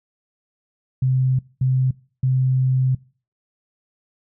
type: tone bursts at uneven times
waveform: sine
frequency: 129.9 Hz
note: C3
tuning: 12 cents flat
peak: -15 dBFS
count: 3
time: 1.02-1.39 / 1.61-1.91 / 2.23-2.95 s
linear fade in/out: 5 ms
effects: noise-tail reverb RT60 0.4 s tail -23 dB re dry